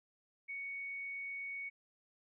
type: tone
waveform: sine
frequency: 2228 Hz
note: C#7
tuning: 8 cents sharp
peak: -40 dBFS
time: 0.48-1.7 s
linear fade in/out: 20 ms
effects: none